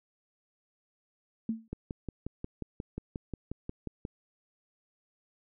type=tone with exponential decay; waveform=sine; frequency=224.2 Hz; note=A3; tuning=33 cents sharp; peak=-25 dBFS; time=1.49-1.68 s; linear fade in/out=2 ms; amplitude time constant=40 ms
type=click train; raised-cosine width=3 ms; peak=-23 dBFS; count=14; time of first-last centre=1.73-4.051 s; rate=5.6 Hz
effects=none